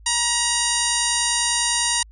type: harmonic tone with a mistuned harmonic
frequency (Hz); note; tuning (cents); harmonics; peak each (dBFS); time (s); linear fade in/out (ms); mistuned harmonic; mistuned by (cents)
950; A#5; +33; 1 / 2 / 3 / 4 / 5 / 6 / 7 / 8 / 9 / 10; -28 / -28 / -28 / -28 / -28 / -28 / -28 / -28 / -28 / -28; 0.06-2.03; 5; 8; -77
effects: added 53 Hz sine -43 dBFS peak until 2.11 s